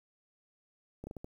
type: slowing click train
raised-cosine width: 2 ms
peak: -29 dBFS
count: 5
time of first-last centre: 1.04-1.245 s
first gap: 30 ms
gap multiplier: 1.37
effects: 10-bit